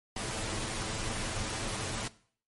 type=noise with comb filter; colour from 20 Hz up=pink; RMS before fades=-35 dBFS; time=0.16-2.08 s; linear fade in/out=5 ms; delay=9.1 ms; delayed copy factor=+0.6; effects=noise-tail reverb RT60 0.5 s tail -18 dB re dry + MP3 48 kbps